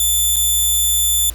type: tone with dropouts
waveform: 5% pulse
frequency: 3520 Hz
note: A7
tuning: in tune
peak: -6 dBFS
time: 0-1.3 s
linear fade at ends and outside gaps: 2 ms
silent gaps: 0.36-0.365 s
effects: added 60 Hz sine -28 dBFS peak until 1.34 s + pink hiss -41 dBFS RMS until 1.34 s